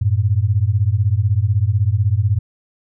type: beating tone pair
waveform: sine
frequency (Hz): 94.6 / 110.6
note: F#2 / A2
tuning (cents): +39 / +9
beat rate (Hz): 16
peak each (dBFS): -16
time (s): 0.01-2.39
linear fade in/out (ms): 10
effects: none